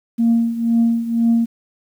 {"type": "tone with tremolo", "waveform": "sine", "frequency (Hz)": 231.4, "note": "A#3", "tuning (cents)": -13, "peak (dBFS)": -9, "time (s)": [0.18, 1.46], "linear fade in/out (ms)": 20, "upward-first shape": "triangle", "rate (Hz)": 2, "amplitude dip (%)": 80, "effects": ["tanh soft clip ceiling -8 dBFS", "8-bit"]}